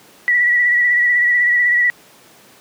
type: tone with vibrato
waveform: sine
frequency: 1943 Hz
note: B6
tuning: 29 cents flat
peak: -11 dBFS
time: 0.28-1.9 s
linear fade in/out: 0 ms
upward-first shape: sine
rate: 16 Hz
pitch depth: 32 cents each way
effects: pink hiss -46 dBFS RMS until 2.6 s + high-pass 200 Hz 12 dB/octave